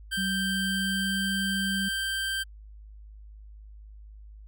25% pulse tone, 1568 Hz, G6, in tune, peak -24 dBFS, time 0.11-2.44 s, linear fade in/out 20 ms
sine tone with pitch glide, 190.2 to 193.97 Hz, F#3 to G3, +48 to -18 cents, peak -29 dBFS, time 0.17-1.89 s, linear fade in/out 10 ms, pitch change +34 cents, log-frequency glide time 0.39-1.26 s
effects added 52 Hz sine -44 dBFS peak until 4.47 s

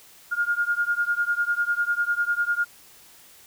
sine beating tone pair, 1414 / 1424 Hz, F6 / F6, +21 / +33 cents, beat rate 10 Hz, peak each -24 / -25 dBFS, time 0.31-2.65 s, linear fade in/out 20 ms, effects white hiss -51 dBFS RMS until 3.46 s

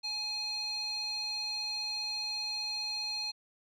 square tone with band-pass filter, 841 Hz, G#5, 22 cents sharp, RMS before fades -36 dBFS, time 0.03-3.32 s, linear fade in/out 20 ms, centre 4000 Hz, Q 7.1, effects none

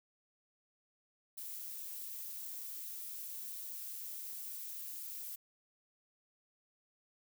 violet noise with amplitude modulation, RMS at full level -43 dBFS, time 1.37-5.36 s, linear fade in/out 10 ms, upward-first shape sine, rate 236 Hz, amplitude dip 40%, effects none

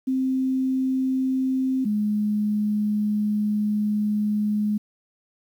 sine tone pair in turn, 261.6 / 209.8 Hz, C4 / G#3, 0 / +18 cents, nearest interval major third, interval 382 cents, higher first, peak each -20 dBFS, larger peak neither, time 0.07-1.85 / 1.85-4.78 s, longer second, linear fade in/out 10 ms, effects 9-bit

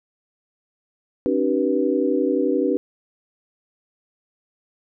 sine tone cluster, 270.9 / 302.4 / 383.3 / 486.2 Hz, C#4 / D#4 / G4 / B4, -40 / -49 / -39 / -27 cents, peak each -23 dBFS, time 1.26-2.77 s, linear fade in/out 0 ms, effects none

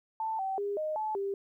sine tone with pitch steps, 885 / 769 / 405.1 / 618 / 864 / 395.6 Hz, A5 / G5 / G#4 / D#5 / A5 / G4, +10 / -33 / -43 / -12 / -32 / +16 cents, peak -30 dBFS, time 0.2-1.34 s, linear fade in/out 2 ms, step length 190 ms, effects 12-bit

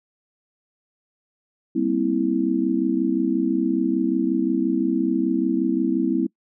sine chord, C dominant seventh, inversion second, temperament just, 196.22 / 235.5 / 261.6 / 327 Hz, G3 / Bb3 / C4 / E4, +2 / +18 / 0 / -14 cents, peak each -27 / -26 / -23 / -22 dBFS, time 1.75-6.27 s, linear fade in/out 10 ms, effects noise-tail reverb RT60 0.1 s tail -24 dB re dry

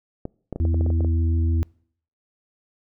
clicks, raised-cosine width 2 ms, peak -16 dBFS, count 10, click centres 0.254 / 0.527 / 0.56 / 0.652 / 0.744 / 0.81 / 0.863 / 0.903 / 1.007 / 1.047 s
harmonic tone, 82.41 Hz, E2, in tune, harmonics 1 / 3 / 4, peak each -18 / -32 / -33 dBFS, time 0.6-1.63 s, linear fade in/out 0 ms
effects noise-tail reverb RT60 0.6 s tail -26 dB re dry

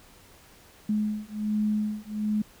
sine beating tone pair, 211.4 / 212.7 Hz, G#3 / G#3, +31 / +42 cents, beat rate 1.3 Hz, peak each -28 / -28 dBFS, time 0.89-2.42 s, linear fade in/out 5 ms, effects pink hiss -54 dBFS RMS until 2.6 s

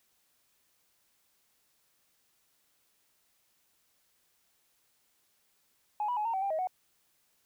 sine tone with pitch steps, 840 / 978 / 845 / 916 / 765 / 792 / 632 / 740 Hz, G#5 / B5 / G#5 / A#5 / G5 / G5 / D#5 / F#5, +19 / -17 / +30 / -31 / -42 / +18 / +27 / 0 cents, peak -28 dBFS, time 6-6.672 s, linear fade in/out 2 ms, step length 84 ms, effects tanh soft clip ceiling -24 dBFS + white hiss -72 dBFS RMS until 7.45 s

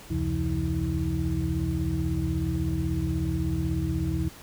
sine tone cluster, 70 / 86.3 / 131.1 / 168.7 / 322 Hz, C#2 / F2 / C3 / E3 / E4, +18 / -20 / +4 / +40 / -41 cents, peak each -31 dBFS, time 0.1-4.29 s, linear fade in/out 10 ms, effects pink hiss -47 dBFS RMS until 4.42 s

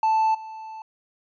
triangle tone with level steps, 880 Hz, A5, in tune, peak -15 / -33 dBFS, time 0.03-0.82 s, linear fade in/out 2 ms, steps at 0.34 s, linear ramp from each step 10 ms, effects tanh soft clip ceiling -11 dBFS + resampled to 16000 Hz

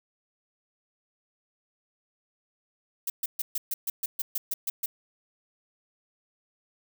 violet noise bursts, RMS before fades -29 dBFS, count 12, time 3.07-4.86 s, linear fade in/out 5 ms, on 30 ms, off 130 ms, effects none

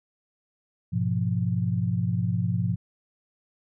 sine chord, F diminished, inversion first, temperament equal, 103.83 / 123.47 / 174.61 Hz, Ab2 / Cb3 / F3, 0 / 0 / 0 cents, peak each -27 dBFS, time 0.92-2.76 s, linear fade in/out 20 ms, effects none

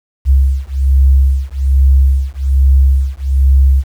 sine beating tone pair, 66.7 / 67.9 Hz, C2 / C#2, +34 / -35 cents, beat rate 1.2 Hz, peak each -10 dBFS, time 0.25-3.84 s, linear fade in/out 50 ms, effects 7-bit

